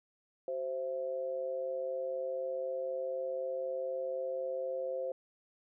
sine tone with amplitude modulation, 523.3 Hz, C5, in tune, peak -30 dBFS, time 0.48-5.12 s, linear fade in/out 2 ms, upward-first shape sine, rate 144 Hz, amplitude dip 75%, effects none

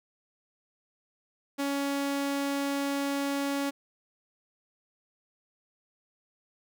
sawtooth tone, 280 Hz, C#4, 18 cents sharp, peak -24 dBFS, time 1.58-3.71 s, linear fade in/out 20 ms, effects none

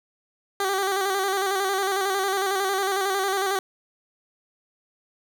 15% pulse tone with vibrato, 388.8 Hz, G4, 14 cents flat, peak -16 dBFS, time 0.6-3.59 s, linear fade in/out 2 ms, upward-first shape square, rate 11 Hz, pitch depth 45 cents each way, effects none

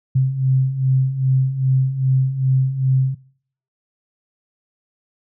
sine beating tone pair, 130 / 132.5 Hz, C3 / C3, -11 / +22 cents, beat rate 2.5 Hz, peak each -21 / -15 dBFS, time 0.15-3.15 s, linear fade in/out 10 ms, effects noise-tail reverb RT60 0.6 s tail -23 dB re dry

